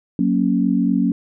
sine chord, F# major, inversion none, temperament equal, 185 / 233.1 / 277.2 Hz, F#3 / A#3 / C#4, 0 / 0 / 0 cents, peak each -19 dBFS, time 0.19-1.12 s, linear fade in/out 2 ms, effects none

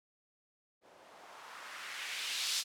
violet noise with low-pass filter sweep, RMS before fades -41 dBFS, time 0.81-2.64 s, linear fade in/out 50 ms, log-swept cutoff 460 to 4700 Hz, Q 1.4, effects none

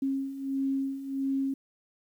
sine beating tone pair, 270 / 271.5 Hz, C#4 / C#4, -45 / -36 cents, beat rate 1.5 Hz, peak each -34 / -29 dBFS, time 0.02-1.54 s, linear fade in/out 5 ms, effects 10-bit

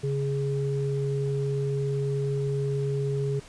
sine tone pair together, 138.59 / 415.3 Hz, C#3 / G#4, 0 / 0 cents, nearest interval octave + perfect fifth, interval 1900 cents, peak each -26 / -29 dBFS, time 0.03-3.4 s, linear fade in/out 10 ms, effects pink hiss -49 dBFS RMS until 3.48 s + resampled to 22050 Hz

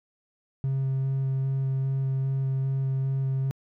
triangle tone with vibrato, 134.2 Hz, C3, 44 cents sharp, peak -21 dBFS, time 0.64-3.51 s, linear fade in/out 0 ms, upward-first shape square, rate 2.5 Hz, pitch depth 8 cents each way, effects tanh soft clip ceiling -18 dBFS

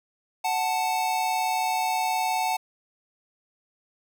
square tone pair together, 741.1 / 880 Hz, F#5 / A5, +3 / 0 cents, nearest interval minor third, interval 297 cents, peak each -27 dBFS, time 0.44-2.57 s, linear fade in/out 10 ms, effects none

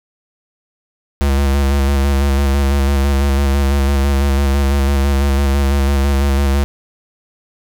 square tone with vibrato, 69.3 Hz, C#2, in tune, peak -12 dBFS, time 1.21-6.64 s, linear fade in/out 0 ms, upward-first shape square, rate 6 Hz, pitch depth 31 cents each way, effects 8-bit

